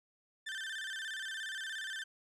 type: tone with vibrato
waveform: 30% pulse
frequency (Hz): 1661.2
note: G#6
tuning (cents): 0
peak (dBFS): -36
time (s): 0.46-2.04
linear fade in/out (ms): 10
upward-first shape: square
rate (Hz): 17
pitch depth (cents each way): 110
effects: low-pass 8000 Hz 12 dB/octave